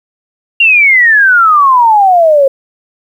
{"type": "exponential sweep", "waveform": "sine", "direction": "down", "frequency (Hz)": [2806, 532], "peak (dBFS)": -3, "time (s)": [0.6, 2.48], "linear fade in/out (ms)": 5, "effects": ["7-bit"]}